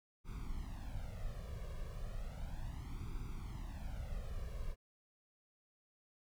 brown noise with flanger, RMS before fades -43 dBFS, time 0.24-4.76 s, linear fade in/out 50 ms, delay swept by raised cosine 0.83 to 1.8 ms, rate 0.34 Hz, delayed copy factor +0.9, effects none

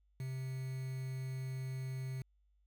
triangle tone with quantisation, 131 Hz, C3, 2 cents sharp, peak -36 dBFS, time 0.2-2.22 s, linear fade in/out 2 ms, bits 9, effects added 50 Hz sine -69 dBFS peak until 2.66 s

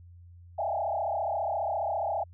sine tone with frequency modulation, 733 Hz, F#5, 16 cents flat, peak -27 dBFS, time 0.58-2.24 s, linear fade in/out 10 ms, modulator 34.7 Hz, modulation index 3.2, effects added 87 Hz sine -48 dBFS peak until 2.33 s

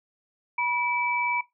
sine tone pair together, 970 / 2309 Hz, B5 / D7, -31 / -30 cents, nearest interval octave + minor third, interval 1501 cents, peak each -26 dBFS, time 0.58-1.41 s, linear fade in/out 5 ms, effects noise-tail reverb RT60 0.2 s tail -20 dB re dry

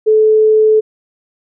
sine tone, 433.5 Hz, A4, 26 cents flat, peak -6 dBFS, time 0.06-0.81 s, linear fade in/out 20 ms, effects none

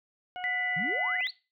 harmonic tone, 728 Hz, F#5, 28 cents flat, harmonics 1 / 2 / 3 / 4, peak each -36 / -45 / -49 / -47 dBFS, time 0.36-1.21 s, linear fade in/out 0 ms
sine tone with pitch glide, 1988 to 2016 Hz, B6 to B6, +11 to +35 cents, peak -28 dBFS, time 0.44-1.27 s, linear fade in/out 0 ms, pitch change +24 cents, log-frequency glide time 0.84-1.07 s
sine exponential sweep, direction up, 146.83 to 4682 Hz, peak -34 dBFS, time 0.76-1.31 s, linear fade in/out 10 ms
effects noise-tail reverb RT60 0.3 s tail -19 dB re dry

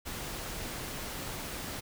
pink noise, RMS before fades -39 dBFS, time 0.05-1.81 s, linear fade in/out 20 ms, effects none

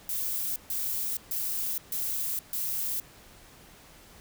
violet noise bursts, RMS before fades -31 dBFS, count 5, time 0.09-3 s, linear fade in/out 2 ms, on 470 ms, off 140 ms, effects pink hiss -53 dBFS RMS until 4.2 s

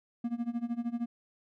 triangle tone with tremolo, 236.2 Hz, A#3, 23 cents sharp, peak -26 dBFS, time 0.24-1.06 s, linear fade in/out 5 ms, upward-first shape sine, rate 13 Hz, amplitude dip 90%, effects none

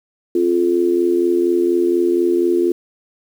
sine tone with amplitude modulation, 349.2 Hz, F4, in tune, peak -9 dBFS, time 0.35-2.72 s, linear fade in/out 5 ms, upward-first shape sine, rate 84.2 Hz, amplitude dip 80%, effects 7-bit

